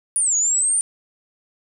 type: linear two-way sweep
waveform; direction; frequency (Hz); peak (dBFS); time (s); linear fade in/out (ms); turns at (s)
sine; down then up; 9830 to 6645 to 9160; -16; 0.16-0.81; 0; 0.36
effects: none